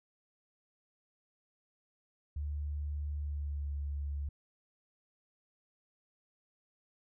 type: tone with pitch glide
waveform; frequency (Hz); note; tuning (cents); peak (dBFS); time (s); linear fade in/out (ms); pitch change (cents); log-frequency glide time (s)
sine; 73.42 to 71.54; D2 to D2; 0 to -45; -34; 2.36-4.29; 5; -45; 3.17-3.72
effects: none